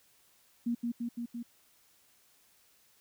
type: tone with echo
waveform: sine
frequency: 236.7 Hz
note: A#3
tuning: 27 cents sharp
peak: -28 dBFS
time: 0.66-0.75 s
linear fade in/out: 10 ms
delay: 170 ms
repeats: 4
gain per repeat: -2 dB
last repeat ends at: 1.43 s
effects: white hiss -66 dBFS RMS until 3 s